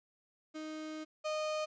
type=tone pair in turn; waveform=35% pulse; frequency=311.1 / 616.1 Hz; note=D#4 / D#5; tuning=0 / -17 cents; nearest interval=octave; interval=1183 cents; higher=second; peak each=-39 / -32 dBFS; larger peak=second; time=0.54-1.05 / 1.24-1.66 s; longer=first; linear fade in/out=20 ms; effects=resampled to 16000 Hz + 12-bit